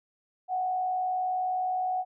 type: tone with frequency modulation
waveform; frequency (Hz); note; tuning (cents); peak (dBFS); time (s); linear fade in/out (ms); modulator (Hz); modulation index
sine; 740; F#5; 0; -26; 0.48-2.05; 50; 59.7; 0.28
effects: none